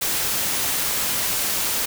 white noise, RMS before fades -23 dBFS, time 0.01-1.86 s, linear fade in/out 10 ms, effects none

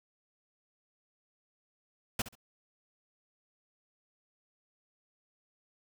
pink noise with echo, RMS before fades -31 dBFS, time 2.19-2.22 s, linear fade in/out 5 ms, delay 67 ms, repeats 2, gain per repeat -14 dB, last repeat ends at 2.354 s, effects none

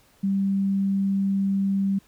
sine tone, 195.8 Hz, G3, 2 cents flat, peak -20 dBFS, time 0.23-1.99 s, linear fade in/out 10 ms, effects pink hiss -59 dBFS RMS until 2.07 s

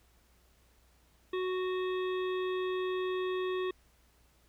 harmonic tone, 369.5 Hz, F#4, 2 cents flat, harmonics 1 / 3 / 5 / 7 / 9 / 10, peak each -31 / -41 / -45 / -48 / -50 / -51 dBFS, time 1.33-3.71 s, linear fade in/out 5 ms, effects added 60 Hz sine -66 dBFS peak until 4.48 s + pink hiss -68 dBFS RMS until 4.48 s

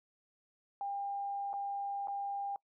sine tone with dropouts, 800 Hz, G5, 35 cents sharp, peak -35 dBFS, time 0.81-2.56 s, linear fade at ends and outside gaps 1 ms, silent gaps 1.531-1.538 / 2.073-2.082 s, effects noise-tail reverb RT60 0.1 s tail -24 dB re dry

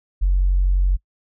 sine tone, 46 Hz, F#1, 9 cents flat, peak -13 dBFS, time 0.21-0.97 s, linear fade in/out 20 ms, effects noise-tail reverb RT60 0.1 s tail -25 dB re dry + tanh soft clip ceiling -9 dBFS

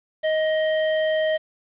square tone, 627 Hz, D#5, 13 cents sharp, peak -20 dBFS, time 0.23-1.38 s, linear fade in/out 20 ms, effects resampled to 8000 Hz + 8-bit

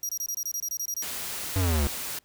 sawtooth tone bursts, 5730 Hz, F8, 44 cents sharp, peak -26 dBFS, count 12, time 0.03-1.026 s, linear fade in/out 2 ms, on 61 ms, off 24 ms
white noise, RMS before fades -34 dBFS, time 1.02-2.19 s, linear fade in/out 5 ms
square exponential sweep, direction down, 98 to 68.8 Hz, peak -23 dBFS, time 1.56-1.87 s, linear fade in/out 0 ms
effects pink hiss -66 dBFS RMS until 2.24 s

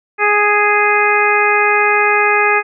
harmonic tone, 415.3 Hz, G#4, in tune, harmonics 1 / 2 / 3 / 4 / 5 / 6, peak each -17 / -17 / -17 / -17 / -17 / -17 dBFS, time 0.18-2.63 s, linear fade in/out 50 ms, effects none

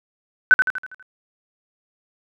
sine tone with echo, 1515 Hz, F#6, 40 cents sharp, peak -6 dBFS, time 0.51-0.54 s, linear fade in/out 0 ms, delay 81 ms, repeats 6, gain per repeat -6 dB, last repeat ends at 1.026 s, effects none

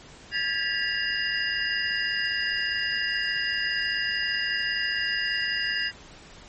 sine tone cluster, 1625 / 1730 / 1947 / 2816 / 4938 Hz, G#6 / A6 / B6 / F7 / D#8, -38 / -30 / -25 / +14 / -14 cents, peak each -31 dBFS, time 0.31-5.92 s, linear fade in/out 50 ms, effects pink hiss -48 dBFS RMS until 6.48 s + MP3 32 kbps

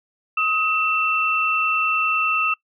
sine tone pair together, 1267.2 / 2685 Hz, D#6 / E7, +31 / +31 cents, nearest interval octave + minor second, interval 1300 cents, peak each -21 / -20 dBFS, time 0.37-2.54 s, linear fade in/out 5 ms, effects noise-tail reverb RT60 0.1 s tail -23 dB re dry

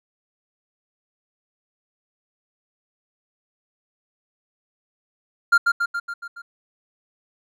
triangle tone with echo, 1396.9 Hz, F6, in tune, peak -9 dBFS, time 5.52-5.58 s, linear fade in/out 10 ms, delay 140 ms, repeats 6, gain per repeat -4 dB, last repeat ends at 6.42 s, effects none

